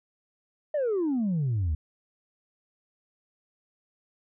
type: exponential sweep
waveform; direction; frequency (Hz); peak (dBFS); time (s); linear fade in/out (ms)
sine; down; 622.3 to 72.2; -22; 0.74-1.75; 5
effects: tanh soft clip ceiling -22 dBFS